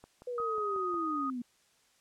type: click train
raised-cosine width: 1 ms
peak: -36 dBFS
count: 6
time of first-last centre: 0.04-0.943 s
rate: 5.54 Hz
type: linear sweep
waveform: sine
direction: down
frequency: 500 to 236.2 Hz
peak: -34 dBFS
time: 0.27-1.42 s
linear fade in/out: 5 ms
type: tone with pitch glide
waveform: sine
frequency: 1259 to 1243.8 Hz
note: D#6 to D#6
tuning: +20 to -1 cents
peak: -32 dBFS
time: 0.38-1.3 s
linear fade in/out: 2 ms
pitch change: -21 cents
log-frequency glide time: 0.55-0.96 s
effects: white hiss -68 dBFS RMS until 2 s + low-pass 9000 Hz 12 dB/octave